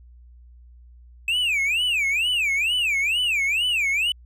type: tone with vibrato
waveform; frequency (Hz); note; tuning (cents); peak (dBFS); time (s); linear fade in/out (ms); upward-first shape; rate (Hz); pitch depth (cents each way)
triangle; 2548; D#7; +41; -18; 1.28-4.12; 2; sine; 2.2; 280
effects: added 60 Hz sine -45 dBFS peak until 4.25 s